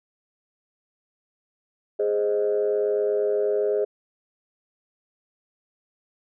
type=chord; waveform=sine; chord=Ab major; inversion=none; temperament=equal; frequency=415.3 / 523.3 / 622.3 Hz; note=Ab4 / C5 / Eb5; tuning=0 / 0 / 0 cents; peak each=-21 / -27 / -27 dBFS; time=1.99-3.85 s; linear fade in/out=10 ms; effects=tanh soft clip ceiling -13 dBFS